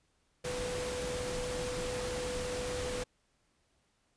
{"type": "tone in noise", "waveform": "sine", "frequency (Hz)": 497.1, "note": "B4", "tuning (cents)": 11, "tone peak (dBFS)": -36, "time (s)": [0.44, 3.04], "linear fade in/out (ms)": 10, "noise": "pink", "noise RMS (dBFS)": -39, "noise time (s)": [0.44, 3.04], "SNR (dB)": 0, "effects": ["pink hiss -74 dBFS RMS until 4.16 s", "resampled to 22050 Hz"]}